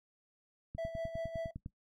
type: click train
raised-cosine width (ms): 5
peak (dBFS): -30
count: 10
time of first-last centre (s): 0.75-1.661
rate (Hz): 9.88
type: tone with tremolo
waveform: triangle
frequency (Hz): 659.3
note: E5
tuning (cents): 0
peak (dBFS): -32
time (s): 0.78-1.51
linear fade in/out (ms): 5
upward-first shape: sine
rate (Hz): 5.2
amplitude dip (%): 60
effects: noise-tail reverb RT60 0.1 s tail -18 dB re dry